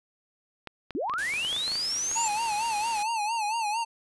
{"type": "clicks", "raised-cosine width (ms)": 0.3, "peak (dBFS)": -21, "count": 12, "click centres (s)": [0.673, 0.907, 1.097, 1.138, 1.338, 1.449, 1.528, 1.564, 1.679, 1.718, 1.755, 2.114]}
{"type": "linear sweep", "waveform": "sine", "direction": "up", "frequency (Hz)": [233.1, 7390], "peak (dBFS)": -27, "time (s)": [0.95, 2.28], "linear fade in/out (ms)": 0}
{"type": "noise", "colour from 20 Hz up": "white", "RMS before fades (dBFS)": -38, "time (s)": [1.18, 3.03], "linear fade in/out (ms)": 5}
{"type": "tone with vibrato", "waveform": "square", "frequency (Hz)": 877, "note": "A5", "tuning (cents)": -6, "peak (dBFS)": -27, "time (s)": [2.15, 3.85], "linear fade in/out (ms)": 20, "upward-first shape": "sine", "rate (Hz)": 4.4, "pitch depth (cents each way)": 110}
{"effects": ["resampled to 24000 Hz"]}